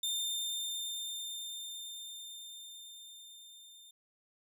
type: tone with level ramp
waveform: sawtooth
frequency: 3609 Hz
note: A7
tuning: 43 cents sharp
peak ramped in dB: -29 to -51 dBFS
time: 0.03-3.91 s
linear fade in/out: 5 ms
effects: none